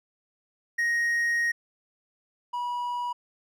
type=tone pair in turn; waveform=triangle; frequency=1874 / 971.7 Hz; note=A#6 / B5; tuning=+9 / -28 cents; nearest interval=major seventh; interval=1137 cents; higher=first; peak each=-21 / -26 dBFS; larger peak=first; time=0.78-1.52 / 2.53-3.13 s; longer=first; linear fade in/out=10 ms; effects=none